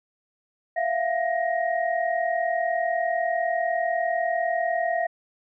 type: tone cluster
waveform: sine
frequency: 668 / 708 / 1877 Hz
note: E5 / F5 / A#6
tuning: +23 / +23 / +11 cents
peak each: -25 / -26 / -30 dBFS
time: 0.76-5.07 s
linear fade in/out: 10 ms
effects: none